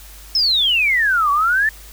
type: exponential two-way sweep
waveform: sine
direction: down then up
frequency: 5350 to 1118 to 1805 Hz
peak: -13 dBFS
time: 0.35-1.69 s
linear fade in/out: 2 ms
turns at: 1.31 s
effects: added 50 Hz sine -39 dBFS peak until 1.92 s + white hiss -42 dBFS RMS until 1.92 s